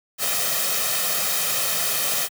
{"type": "noise with comb filter", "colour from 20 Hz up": "white", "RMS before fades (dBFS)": -23, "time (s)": [0.18, 2.29], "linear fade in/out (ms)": 50, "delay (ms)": 1.6, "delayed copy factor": 0.65, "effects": ["high-pass 150 Hz 12 dB/octave"]}